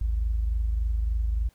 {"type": "tone pair together", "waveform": "sine", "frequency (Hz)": [54.34, 77.78], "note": ["A1", "D#2"], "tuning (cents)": [-21, 0], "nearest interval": "tritone", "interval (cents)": 621, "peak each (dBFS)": [-23, -34], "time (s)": [0.01, 1.49], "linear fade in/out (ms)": 5, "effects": ["pink hiss -64 dBFS RMS until 1.54 s"]}